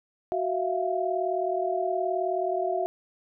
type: tone cluster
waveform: sine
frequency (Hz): 371.8 / 658 / 697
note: F#4 / E5 / F5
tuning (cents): +8 / -3 / -4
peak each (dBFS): -29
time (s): 0.32-2.86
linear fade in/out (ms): 0
effects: none